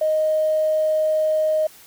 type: tone with tanh clipping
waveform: triangle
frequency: 622.3 Hz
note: D#5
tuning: in tune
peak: -16 dBFS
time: 0.01-1.67 s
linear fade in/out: 5 ms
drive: 2 dB
effects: white hiss -47 dBFS RMS until 1.86 s